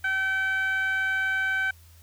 15% pulse tone with band-pass filter, 768 Hz, G5, 36 cents flat, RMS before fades -26 dBFS, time 0.04-1.71 s, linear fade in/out 5 ms, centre 1600 Hz, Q 3.7, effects added 83 Hz sine -50 dBFS peak until 2.02 s + white hiss -58 dBFS RMS until 2.02 s

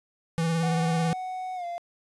square tone with vibrato, 164.81 Hz, E3, in tune, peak -24 dBFS, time 0.38-1.13 s, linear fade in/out 0 ms, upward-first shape sine, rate 18 Hz, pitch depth 32 cents each way
triangle tone with pitch glide, 742 to 692.3 Hz, F#5 to F5, +5 to -15 cents, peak -29 dBFS, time 0.63-1.78 s, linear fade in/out 0 ms, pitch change -120 cents, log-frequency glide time 1.55-1.65 s
effects resampled to 24000 Hz + 10-bit

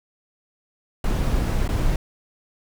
brown noise with dropouts, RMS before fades -21 dBFS, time 1.04-1.96 s, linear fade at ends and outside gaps 2 ms, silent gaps 1.678-1.689 s, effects none

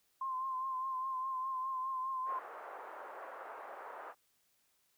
sine tone with vibrato, 1046.5 Hz, C6, in tune, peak -35 dBFS, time 0.21-2.39 s, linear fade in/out 5 ms, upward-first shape triangle, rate 4.9 Hz, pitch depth 45 cents each way
white band-pass noise, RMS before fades -48 dBFS, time 2.25-4.15 s, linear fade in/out 50 ms, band 470 to 1300 Hz, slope 24 dB/octave
effects white hiss -75 dBFS RMS until 4.97 s

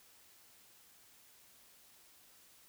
silence, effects white hiss -63 dBFS RMS until 2.68 s

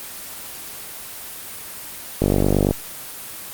click train, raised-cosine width 2 ms, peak -3 dBFS, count 25, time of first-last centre 2.22-2.71 s, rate 49 Hz, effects white hiss -34 dBFS RMS until 3.53 s + Opus 24 kbps

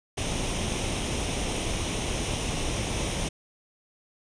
pink noise with comb filter, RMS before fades -29 dBFS, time 0.17-3.29 s, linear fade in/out 10 ms, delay 0.33 ms, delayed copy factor +0.55, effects resampled to 22050 Hz

